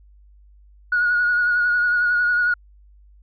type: tone with vibrato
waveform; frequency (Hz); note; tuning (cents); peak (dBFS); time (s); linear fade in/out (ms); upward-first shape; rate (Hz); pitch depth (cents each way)
sine; 1450; F#6; -35; -15; 0.92-2.54; 5; sine; 11; 29
effects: tanh soft clip ceiling -11 dBFS + added 50 Hz sine -47 dBFS peak until 3.22 s